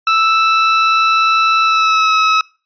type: tone with pitch glide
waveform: sawtooth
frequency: 1318.5 to 1288.4 Hz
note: E6 to E6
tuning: 0 to -40 cents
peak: -6 dBFS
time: 0.07-2.41 s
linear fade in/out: 2 ms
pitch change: -40 cents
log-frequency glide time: 1.62-2.14 s
effects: noise-tail reverb RT60 0.4 s tail -26 dB re dry + resampled to 11025 Hz